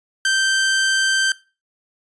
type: tone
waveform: sawtooth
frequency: 1561 Hz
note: G6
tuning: 8 cents flat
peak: -12 dBFS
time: 0.25-1.32 s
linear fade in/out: 2 ms
effects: noise-tail reverb RT60 0.3 s tail -19 dB re dry + resampled to 22050 Hz